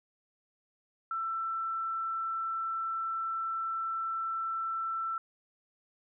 sine tone, 1335 Hz, E6, 22 cents sharp, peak -31 dBFS, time 1.11-5.18 s, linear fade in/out 2 ms, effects none

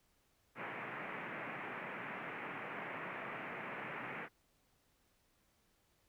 white band-pass noise, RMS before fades -45 dBFS, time 0.55-4.29 s, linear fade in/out 50 ms, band 120 to 2400 Hz, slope 48 dB/octave, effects pink hiss -75 dBFS RMS until 6.08 s

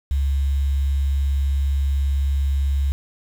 sine tone with quantisation, 69.3 Hz, C#2, in tune, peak -17 dBFS, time 0.11-2.92 s, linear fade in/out 0 ms, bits 7, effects none

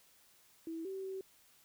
sine tone with pitch steps, 326.8 / 384.1 / 382 Hz, E4 / G4 / G4, -15 / -35 / -45 cents, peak -39 dBFS, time 0.67-1.21 s, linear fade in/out 2 ms, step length 180 ms, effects white hiss -66 dBFS RMS until 1.64 s

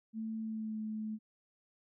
sine tone with pitch glide, 221.4 to 216.5 Hz, A3 to A3, +11 to -28 cents, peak -36 dBFS, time 0.13-1.19 s, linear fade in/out 50 ms, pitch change -39 cents, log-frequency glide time 0.4-0.8 s, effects none

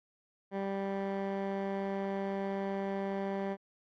15% pulse tone with low-pass filter, 196 Hz, G3, in tune, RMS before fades -35 dBFS, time 0.51-3.57 s, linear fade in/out 50 ms, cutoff 1600 Hz, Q 0.74, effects AAC 64 kbps

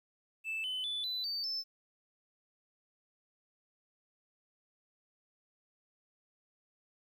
triangle tone with pitch steps, 2637 / 3029 / 3480 / 3997 / 4591 / 5274 Hz, E7 / F#7 / A7 / B7 / D8 / E8, 0 / +40 / -20 / +20 / -40 / 0 cents, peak -32 dBFS, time 0.44-1.64 s, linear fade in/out 50 ms, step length 200 ms, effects tanh soft clip ceiling -30 dBFS + 12-bit

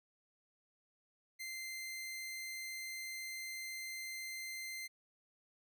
sawtooth tone, 2082 Hz, C7, 9 cents flat, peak -39 dBFS, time 1.39-4.88 s, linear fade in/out 20 ms, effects none

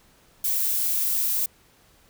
violet noise, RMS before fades -24 dBFS, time 0.44-1.46 s, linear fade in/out 5 ms, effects pink hiss -58 dBFS RMS until 2.09 s

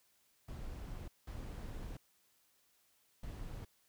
brown noise bursts at uneven times, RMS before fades -45 dBFS, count 3, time 0.48-1.08 / 1.27-1.97 / 3.23-3.65 s, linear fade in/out 5 ms, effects white hiss -73 dBFS RMS until 3.88 s

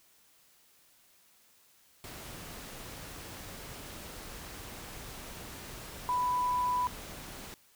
sine tone in noise, 992 Hz, B5, 7 cents sharp, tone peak -27 dBFS, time 6.09-6.87 s, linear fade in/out 0 ms, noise pink, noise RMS -45 dBFS, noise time 2.04-7.54 s, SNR +15 dB, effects white hiss -64 dBFS RMS until 7.75 s

